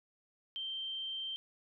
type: tone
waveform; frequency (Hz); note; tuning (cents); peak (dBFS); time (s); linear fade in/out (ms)
sine; 3136; G7; 0; -37; 0.56-1.36; 0
effects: none